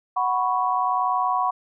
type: chord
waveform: sine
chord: F# suspended fourth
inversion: none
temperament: equal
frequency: 740 / 987.8 / 1108.7 Hz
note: F#5 / B5 / C#6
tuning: 0 / 0 / 0 cents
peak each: -24 dBFS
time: 0.16-1.51 s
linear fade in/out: 10 ms
effects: none